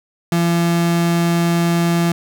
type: tone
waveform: 35% pulse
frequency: 170 Hz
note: F3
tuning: 46 cents flat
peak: -12 dBFS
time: 0.32-2.12 s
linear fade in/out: 2 ms
effects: none